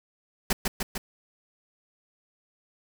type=noise with echo; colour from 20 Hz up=pink; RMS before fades=-23 dBFS; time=0.5-0.53 s; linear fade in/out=5 ms; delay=150 ms; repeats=3; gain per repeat=-3 dB; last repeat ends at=0.98 s; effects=none